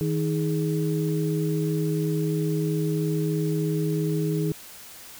sine tone cluster, 158.2 / 314.8 / 417.8 Hz, D#3 / D#4 / G#4, +29 / +20 / +10 cents, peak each -24 / -29 / -29 dBFS, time 0.01-4.52 s, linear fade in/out 0 ms, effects white hiss -44 dBFS RMS until 5.19 s

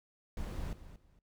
brown noise with echo, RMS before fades -39 dBFS, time 0.37-0.73 s, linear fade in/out 2 ms, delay 230 ms, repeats 2, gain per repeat -13 dB, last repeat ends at 1.19 s, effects noise-tail reverb RT60 0.1 s tail -22 dB re dry

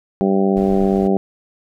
harmonic tone, 97.4 Hz, G2, 11 cents flat, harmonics 2 / 3 / 4 / 5 / 6 / 7 / 8, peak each -16 / -23 / -18 / -26 / -27 / -26 / -27 dBFS, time 0.21-1.17 s, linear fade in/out 0 ms
brown noise, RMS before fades -31 dBFS, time 0.56-1.08 s, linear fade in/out 10 ms
effects none

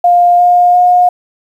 sine tone with pitch steps, 704 / 710.5 / 717.1 Hz, F5 / F5 / F5, +14 / +30 / +46 cents, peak -4 dBFS, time 0.04-1.09 s, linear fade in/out 5 ms, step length 350 ms, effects 7-bit

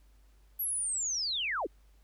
sine linear sweep, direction down, 11840 to 246.9 Hz, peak -30 dBFS, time 0.59-1.67 s, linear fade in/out 10 ms, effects added 50 Hz sine -58 dBFS peak until 2.03 s + pink hiss -71 dBFS RMS until 2.03 s

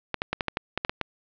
clicks, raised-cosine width 0.3 ms, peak -9 dBFS, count 10, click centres 0.143 / 0.219 / 0.33 / 0.408 / 0.483 / 0.571 / 0.776 / 0.849 / 0.895 / 1.013 s, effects low-pass 4000 Hz 12 dB/octave

